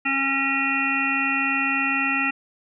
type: harmonic tone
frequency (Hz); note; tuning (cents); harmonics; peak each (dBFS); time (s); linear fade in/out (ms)
272.4; C#4; -30; 1 / 3 / 5 / 7 / 9 / 10; -28 / -32 / -28 / -26 / -26 / -26; 0.05-2.31; 10
effects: none